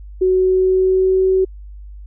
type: tone with pitch glide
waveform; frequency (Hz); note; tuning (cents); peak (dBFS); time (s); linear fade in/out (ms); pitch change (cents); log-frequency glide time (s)
sine; 371.7 to 377.3; F#4 to F#4; +8 to +34; -11; 0.21-1.45; 10; +26; 0.31-1.26
effects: added 50 Hz sine -32 dBFS peak until 2.06 s